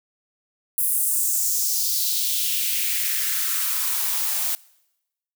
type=noise with high-pass filter sweep; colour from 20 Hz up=blue; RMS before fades=-23 dBFS; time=0.78-4.55 s; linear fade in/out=0 ms; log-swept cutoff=11000 to 630 Hz; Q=2.3; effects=noise-tail reverb RT60 0.9 s tail -23 dB re dry